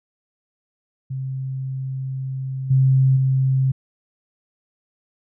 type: tone with level steps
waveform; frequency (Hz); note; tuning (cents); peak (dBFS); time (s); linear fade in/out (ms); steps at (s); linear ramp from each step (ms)
sine; 132.5; C3; +22; -24 / -12 / -15; 1.1-3.72; 10; 2.7 / 3.16; 10
effects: none